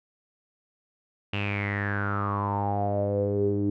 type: tone with low-pass filter sweep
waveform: sawtooth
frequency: 101.4 Hz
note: G#2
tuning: 41 cents flat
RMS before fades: -27 dBFS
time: 1.33-3.7 s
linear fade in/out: 5 ms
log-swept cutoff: 2800 to 320 Hz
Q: 9.6
effects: none